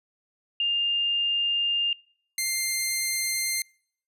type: tone pair in turn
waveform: sine / 10% pulse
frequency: 2808 / 2097 Hz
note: F7 / C7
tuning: +9 / +3 cents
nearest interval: perfect fourth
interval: 506 cents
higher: first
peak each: -22 / -16 dBFS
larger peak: second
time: 0.6-1.93 / 2.38-3.62 s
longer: first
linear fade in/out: 2 ms
effects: noise-tail reverb RT60 0.6 s tail -26 dB re dry + resampled to 32000 Hz